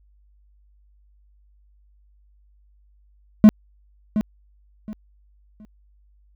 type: tone with echo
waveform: triangle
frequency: 213.5 Hz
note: G#3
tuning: 48 cents sharp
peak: -3 dBFS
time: 3.44-3.49 s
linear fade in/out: 0 ms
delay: 720 ms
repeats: 3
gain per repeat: -12 dB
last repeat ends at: 5.65 s
effects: added 50 Hz sine -54 dBFS peak until 6.35 s